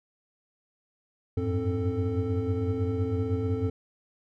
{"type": "tone cluster", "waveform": "triangle", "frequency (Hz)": [90.1, 96.2, 105.9, 263.5, 442.3], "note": ["F#2", "G2", "G#2", "C4", "A4"], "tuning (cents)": [-45, -32, 34, 12, 9], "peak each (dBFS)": -30, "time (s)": [1.37, 3.7], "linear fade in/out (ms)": 5, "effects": []}